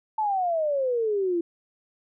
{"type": "exponential sweep", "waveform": "sine", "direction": "down", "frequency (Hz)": [886, 333], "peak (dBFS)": -22, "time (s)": [0.18, 1.41], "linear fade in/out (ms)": 5, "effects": []}